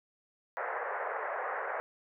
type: band-pass noise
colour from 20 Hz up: pink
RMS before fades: -36 dBFS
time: 0.57-1.8 s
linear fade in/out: 0 ms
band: 470 to 1900 Hz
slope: 48 dB/octave
effects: none